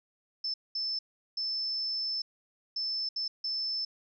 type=tone bursts at uneven times; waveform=sine; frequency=5274 Hz; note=E8; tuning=in tune; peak=-30 dBFS; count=6; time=0.44-0.54 / 0.75-0.99 / 1.37-2.22 / 2.76-3.09 / 3.16-3.28 / 3.44-3.85 s; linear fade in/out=5 ms; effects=none